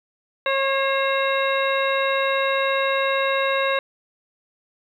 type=harmonic tone with a mistuned harmonic; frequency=543 Hz; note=C#5; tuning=36 cents flat; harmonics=1 / 2 / 3 / 4 / 5 / 7; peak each=-22 / -25 / -27 / -28 / -29 / -30 dBFS; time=0.46-3.79 s; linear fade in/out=2 ms; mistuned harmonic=4; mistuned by=-35 cents; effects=9-bit